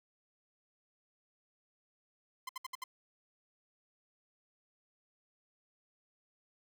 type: tone bursts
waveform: sawtooth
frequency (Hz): 1035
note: C6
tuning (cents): -19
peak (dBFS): -35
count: 5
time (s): 2.47-2.84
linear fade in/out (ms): 5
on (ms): 22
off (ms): 65
effects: none